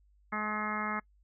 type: harmonic tone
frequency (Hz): 212.4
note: G#3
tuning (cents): +39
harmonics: 1 / 2 / 3 / 4 / 5 / 6 / 7 / 8 / 9 / 10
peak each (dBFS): -38 / -47 / -45 / -41 / -41 / -36 / -47 / -40 / -47 / -40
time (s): 0.32-1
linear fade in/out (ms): 10
effects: noise-tail reverb RT60 0.1 s tail -25 dB re dry + added 50 Hz sine -62 dBFS peak until 1.23 s